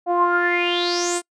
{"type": "tone with low-pass filter sweep", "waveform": "sawtooth", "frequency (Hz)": 350, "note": "F4", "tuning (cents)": 4, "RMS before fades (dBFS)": -20, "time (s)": [0.06, 1.22], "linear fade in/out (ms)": 50, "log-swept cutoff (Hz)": [750, 9000], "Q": 8.4, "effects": ["noise-tail reverb RT60 0.1 s tail -26 dB re dry"]}